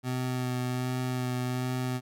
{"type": "tone with vibrato", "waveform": "25% pulse", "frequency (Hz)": 126.3, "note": "B2", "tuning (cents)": 39, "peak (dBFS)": -25, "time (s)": [0.03, 2.01], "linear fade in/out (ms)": 50, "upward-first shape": "sine", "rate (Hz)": 1.3, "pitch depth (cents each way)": 15, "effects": []}